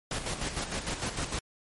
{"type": "noise with tremolo", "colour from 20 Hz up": "pink", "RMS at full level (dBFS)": -32, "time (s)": [0.11, 1.39], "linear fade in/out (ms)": 2, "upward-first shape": "square", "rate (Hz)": 6.6, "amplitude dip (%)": 55, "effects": ["MP3 48 kbps"]}